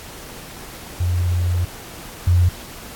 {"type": "tone pair in turn", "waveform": "sine", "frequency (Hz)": [88.3, 88.3], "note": ["F2", "F2"], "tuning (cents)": [20, 20], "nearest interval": "unison", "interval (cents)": 0, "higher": "neither", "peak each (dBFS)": [-16, -11], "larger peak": "second", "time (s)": [[1, 1.65], [2.27, 2.49]], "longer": "first", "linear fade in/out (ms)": 5, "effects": ["pink hiss -37 dBFS RMS until 2.95 s", "AAC 64 kbps"]}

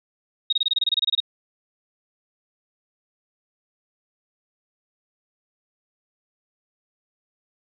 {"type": "tone bursts", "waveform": "sine", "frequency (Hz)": 3751, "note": "A#7", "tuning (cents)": 10, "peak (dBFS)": -17, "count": 14, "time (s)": [0.5, 1.203], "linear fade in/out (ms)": 5, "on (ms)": 27, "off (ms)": 25, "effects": []}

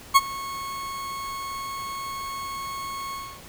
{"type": "tone with ADSR envelope", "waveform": "40% pulse", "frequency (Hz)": 1097, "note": "C#6", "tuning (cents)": -18, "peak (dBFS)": -9, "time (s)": [0.14, 3.42], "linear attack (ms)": 22, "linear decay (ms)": 36, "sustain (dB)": -21, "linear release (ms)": 290, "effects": ["pink hiss -45 dBFS RMS until 3.48 s"]}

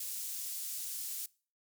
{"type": "high-pass noise", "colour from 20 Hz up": "pink", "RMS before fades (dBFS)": -40, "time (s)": [0, 1.26], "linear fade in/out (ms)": 5, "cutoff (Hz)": 7800, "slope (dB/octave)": 12, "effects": ["noise-tail reverb RT60 0.4 s tail -23 dB re dry"]}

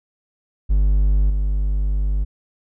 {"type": "tone with level steps", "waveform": "triangle", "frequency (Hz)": 50, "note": "G1", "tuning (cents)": 35, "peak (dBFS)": [-11, -15], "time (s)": [0.69, 2.25], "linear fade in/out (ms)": 20, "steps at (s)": 1.3, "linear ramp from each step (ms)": 5, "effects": []}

